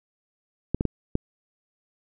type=clicks; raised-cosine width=3 ms; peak=-10 dBFS; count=4; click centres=0.746 / 0.809 / 0.853 / 1.154 s; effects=none